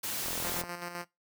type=noise; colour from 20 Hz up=white; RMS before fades=-35 dBFS; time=0.03-0.62 s; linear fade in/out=10 ms
type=click train; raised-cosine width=1 ms; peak=-25 dBFS; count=17; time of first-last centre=0.26-0.637 s; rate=42.4 Hz
type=tone with tremolo; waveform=5% pulse; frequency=174.61 Hz; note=F3; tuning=in tune; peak=-25 dBFS; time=0.43-1.05 s; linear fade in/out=20 ms; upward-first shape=square; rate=7.7 Hz; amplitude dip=50%
effects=noise-tail reverb RT60 0.2 s tail -21 dB re dry